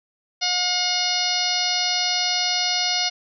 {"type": "harmonic tone", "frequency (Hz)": 720, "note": "F#5", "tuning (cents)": -47, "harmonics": [1, 2, 3, 4, 5, 6, 7, 8], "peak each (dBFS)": [-29, -34, -29, -29, -29, -26, -25, -29], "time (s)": [0.41, 3.1], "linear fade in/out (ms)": 20, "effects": []}